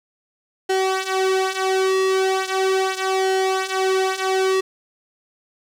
sawtooth tone with flanger, 380 Hz, F#4, 46 cents sharp, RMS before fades -20 dBFS, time 0.69-4.61 s, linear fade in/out 10 ms, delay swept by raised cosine 1.8 to 6.6 ms, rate 0.38 Hz, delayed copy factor -0.75, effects low-pass 8000 Hz 12 dB/octave + 7-bit

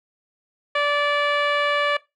10% pulse tone with low-pass filter, 581 Hz, D5, 19 cents flat, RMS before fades -21 dBFS, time 0.75-1.97 s, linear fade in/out 5 ms, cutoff 2400 Hz, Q 0.69, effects noise-tail reverb RT60 0.2 s tail -19 dB re dry

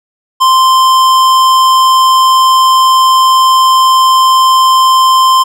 sine tone with tanh clipping, 1043 Hz, C6, 6 cents flat, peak -6 dBFS, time 0.4-5.44 s, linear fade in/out 20 ms, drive 18 dB, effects none

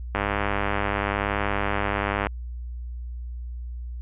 click train, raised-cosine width 0.5 ms, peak -9 dBFS, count 215, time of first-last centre 0.15-2.269 s, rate 101 Hz, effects added 60 Hz sine -31 dBFS peak until 4.01 s + resampled to 8000 Hz

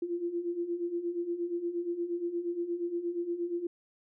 sine beating tone pair, 339.7 / 348.2 Hz, F4 / F4, -48 / -5 cents, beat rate 8.5 Hz, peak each -37 / -32 dBFS, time 0.02-3.67 s, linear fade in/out 5 ms, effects none

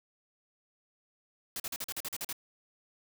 white noise bursts, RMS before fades -37 dBFS, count 10, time 1.56-2.328 s, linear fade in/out 2 ms, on 39 ms, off 42 ms, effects none

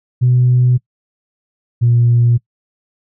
sine tone pair in turn, 124.6 / 119.14 Hz, B2 / A#2, +16 / +38 cents, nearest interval minor second, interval 78 cents, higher first, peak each -7 dBFS, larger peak neither, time 0.21-0.78 / 1.81-2.38 s, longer neither, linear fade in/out 20 ms, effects noise-tail reverb RT60 0.1 s tail -23 dB re dry + tanh soft clip ceiling -4 dBFS

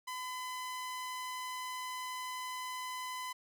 sawtooth tone, 1011 Hz, B5, 40 cents sharp, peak -35 dBFS, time 0.07-3.33 s, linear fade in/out 10 ms, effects none

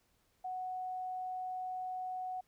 sine tone, 740 Hz, F#5, in tune, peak -37 dBFS, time 0.44-2.41 s, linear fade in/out 10 ms, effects pink hiss -74 dBFS RMS until 2.47 s

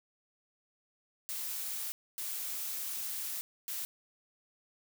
blue noise bursts at uneven times, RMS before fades -38 dBFS, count 3, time 1.29-1.92 / 2.18-3.41 / 3.68-3.85 s, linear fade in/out 0 ms, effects none

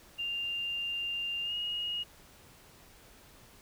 sine tone with pitch glide, 2794 to 2873 Hz, F7 to F7, 0 to +48 cents, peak -32 dBFS, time 0.18-2.04 s, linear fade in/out 20 ms, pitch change +48 cents, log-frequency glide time 1.43-1.54 s, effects pink hiss -57 dBFS RMS until 3.61 s

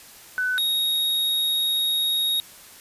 sine / square tone pair in turn, 1501 / 3758 Hz, F#6 / A#7, +24 / +13 cents, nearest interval octave + major third, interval 1589 cents, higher second, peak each -21 dBFS, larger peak neither, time 0.38-0.58 / 0.58-2.4 s, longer second, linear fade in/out 0 ms, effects white hiss -46 dBFS RMS until 2.8 s + resampled to 32000 Hz

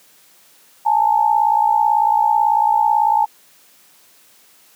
sine tone pair together, 839 / 897.1 Hz, G#5 / A5, +17 / +33 cents, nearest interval minor second, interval 116 cents, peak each -15 dBFS, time 0.85-3.26 s, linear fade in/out 20 ms, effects white hiss -51 dBFS RMS until 4.75 s + high-pass 150 Hz 12 dB/octave

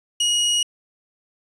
sawtooth tone, 2893 Hz, F#7, 40 cents flat, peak -14 dBFS, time 0.2-0.63 s, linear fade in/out 5 ms, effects resampled to 24000 Hz + 9-bit

